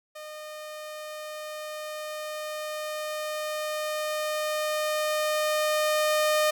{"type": "tone with level ramp", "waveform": "sawtooth", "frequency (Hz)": 611, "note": "D#5", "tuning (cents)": -32, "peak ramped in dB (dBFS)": [-35, -17], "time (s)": [0.15, 6.51], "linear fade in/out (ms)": 10, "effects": []}